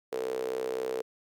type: tone with high-pass filter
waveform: sawtooth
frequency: 63.9 Hz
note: C2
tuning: 40 cents flat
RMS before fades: -33 dBFS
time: 0.12-1.02 s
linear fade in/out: 5 ms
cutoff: 450 Hz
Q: 9.3
effects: none